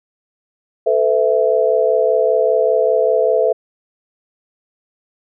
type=chord; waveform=sine; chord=A suspended second; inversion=none; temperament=equal with one note detuned; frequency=440 / 505.1 / 659.3 Hz; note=A4 / B4 / E5; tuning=0 / +39 / 0 cents; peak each=-16 dBFS; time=0.86-3.53 s; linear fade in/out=10 ms; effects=none